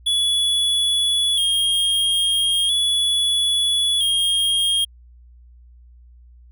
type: tone with vibrato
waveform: square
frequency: 3322 Hz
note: G#7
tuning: in tune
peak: -17 dBFS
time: 0.06-4.85 s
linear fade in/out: 10 ms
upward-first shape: square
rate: 0.38 Hz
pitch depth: 43 cents each way
effects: added 60 Hz sine -44 dBFS peak until 6.51 s